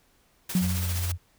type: noise with tremolo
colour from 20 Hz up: white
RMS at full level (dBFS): -33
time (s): 0.49-1.12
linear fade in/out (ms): 5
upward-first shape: sine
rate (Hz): 15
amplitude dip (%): 40
type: tone with exponential decay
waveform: sine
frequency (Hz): 182.1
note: F#3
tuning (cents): -27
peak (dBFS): -18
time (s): 0.55-1.11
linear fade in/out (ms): 2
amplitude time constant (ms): 120
type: tone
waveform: sine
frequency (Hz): 87.31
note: F2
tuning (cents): 0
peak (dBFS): -26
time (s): 0.6-1.18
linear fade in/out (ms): 50
effects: pink hiss -64 dBFS RMS until 1.38 s